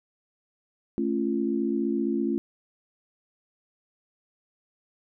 sine chord, A augmented, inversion none, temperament just, 220 / 275 / 343.8 Hz, A3 / C#4 / E#4, 0 / -14 / -27 cents, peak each -28 dBFS, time 0.98-2.38 s, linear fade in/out 0 ms, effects none

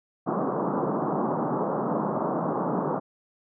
pink band-pass noise, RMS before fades -27 dBFS, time 0.26-3 s, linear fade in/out 20 ms, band 150 to 1200 Hz, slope 48 dB/octave, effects none

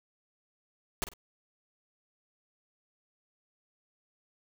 pink noise with echo, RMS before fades -31 dBFS, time 1.02-1.04 s, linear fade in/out 0 ms, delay 48 ms, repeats 2, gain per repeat -12 dB, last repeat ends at 1.136 s, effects none

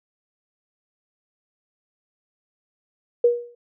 sine tone with exponential decay, 478.8 Hz, A#4, 46 cents sharp, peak -10 dBFS, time 3.24-3.55 s, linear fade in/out 5 ms, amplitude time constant 66 ms, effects none

